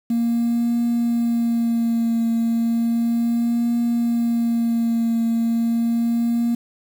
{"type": "tone with vibrato", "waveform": "sine", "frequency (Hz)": 232.9, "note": "A#3", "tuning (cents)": -1, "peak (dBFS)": -15, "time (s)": [0.1, 6.55], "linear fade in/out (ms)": 5, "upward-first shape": "triangle", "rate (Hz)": 0.34, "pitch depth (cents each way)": 27, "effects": ["tanh soft clip ceiling -15 dBFS", "7-bit"]}